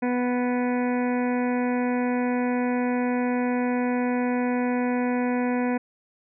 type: harmonic tone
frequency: 246.9 Hz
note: B3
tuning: in tune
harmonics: 1 / 2 / 3 / 4 / 6 / 7 / 8 / 9 / 10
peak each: -23 / -29 / -33 / -35 / -39 / -40 / -41 / -42 / -43 dBFS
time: 0.02-5.78 s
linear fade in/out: 10 ms
effects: none